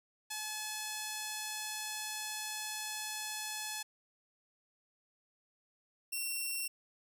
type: tone pair in turn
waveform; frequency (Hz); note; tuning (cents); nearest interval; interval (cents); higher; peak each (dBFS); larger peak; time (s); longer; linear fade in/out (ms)
5% pulse; 857 / 2721; A5 / F7; -46 / -46; octave + minor sixth; 2000; second; -26; neither; 0.3-3.83 / 6.12-6.68; first; 10
effects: none